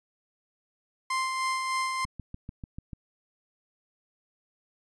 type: tone with tremolo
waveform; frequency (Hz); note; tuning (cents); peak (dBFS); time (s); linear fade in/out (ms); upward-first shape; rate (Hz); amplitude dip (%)
30% pulse; 1046.5; C6; 0; -23; 1.1-2.05; 5; sine; 3.3; 35
type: click train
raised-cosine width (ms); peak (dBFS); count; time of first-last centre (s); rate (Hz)
5; -26; 7; 2.05-2.932; 6.8
effects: resampled to 24000 Hz